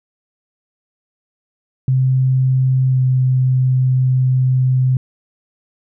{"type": "tone with pitch glide", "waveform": "sine", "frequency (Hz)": [130.4, 128.98], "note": ["C3", "C3"], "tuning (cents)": [-5, -24], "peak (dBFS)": -11, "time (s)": [1.88, 4.97], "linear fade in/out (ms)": 2, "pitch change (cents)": -19, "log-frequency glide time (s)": [2.9, 2.98], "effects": []}